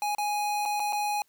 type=tone with dropouts; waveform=square; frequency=830.6 Hz; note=G#5; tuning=in tune; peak=-27 dBFS; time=0.02-1.22 s; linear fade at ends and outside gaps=1 ms; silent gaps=0.15-0.183 / 0.654-0.658 / 0.797-0.801 / 0.925-0.93 s; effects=white hiss -69 dBFS RMS until 1.28 s